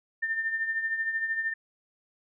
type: tone with tremolo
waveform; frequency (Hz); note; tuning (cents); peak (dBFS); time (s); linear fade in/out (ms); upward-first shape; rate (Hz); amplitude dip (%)
sine; 1800; A6; +39; -24; 0.22-1.54; 10; triangle; 13; 65
effects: none